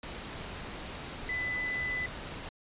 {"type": "tone in noise", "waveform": "sine", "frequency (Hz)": 2000, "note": "B6", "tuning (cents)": 21, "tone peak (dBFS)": -31, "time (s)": [1.29, 2.06], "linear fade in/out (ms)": 2, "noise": "pink", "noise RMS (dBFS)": -41, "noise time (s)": [0.03, 2.49], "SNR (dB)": 7, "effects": ["resampled to 8000 Hz"]}